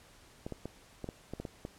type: clicks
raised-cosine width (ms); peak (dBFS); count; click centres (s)
2; -25; 9; 0.465 / 0.523 / 0.656 / 1.043 / 1.089 / 1.336 / 1.4 / 1.452 / 1.651
effects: pink hiss -59 dBFS RMS until 1.78 s + low-pass 11000 Hz 12 dB/octave